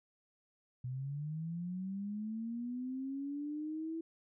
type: linear sweep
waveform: sine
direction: up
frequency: 123.47 to 329.6 Hz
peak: -37 dBFS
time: 0.84-4.01 s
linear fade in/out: 5 ms
effects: none